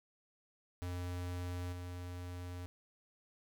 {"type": "tone with level steps", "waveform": "square", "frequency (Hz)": 89.1, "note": "F2", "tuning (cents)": 35, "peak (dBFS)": [-39, -43], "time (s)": [0.82, 2.66], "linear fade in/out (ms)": 0, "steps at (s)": 1.72, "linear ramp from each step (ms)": 10, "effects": []}